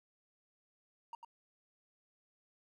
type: tone with echo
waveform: triangle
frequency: 932.3 Hz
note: A#5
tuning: in tune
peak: -40 dBFS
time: 1.13-1.15 s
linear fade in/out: 2 ms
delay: 98 ms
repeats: 1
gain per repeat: -6 dB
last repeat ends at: 1.248 s
effects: none